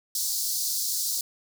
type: high-pass noise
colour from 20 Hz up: pink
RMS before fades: -28 dBFS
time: 0.15-1.21 s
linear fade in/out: 2 ms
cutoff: 4300 Hz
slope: 48 dB/octave
effects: none